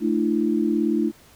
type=tone cluster; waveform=sine; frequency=219.8 / 299.9 / 337.9 Hz; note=A3 / D4 / E4; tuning=-2 / +36 / +43 cents; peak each=-23 dBFS; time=0-1.12 s; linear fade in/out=50 ms; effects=pink hiss -52 dBFS RMS until 1.35 s